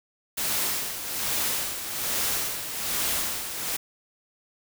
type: noise with tremolo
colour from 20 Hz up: white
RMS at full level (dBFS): -26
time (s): 0.37-3.77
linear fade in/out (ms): 10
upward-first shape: sine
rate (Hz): 1.2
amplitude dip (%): 60
effects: none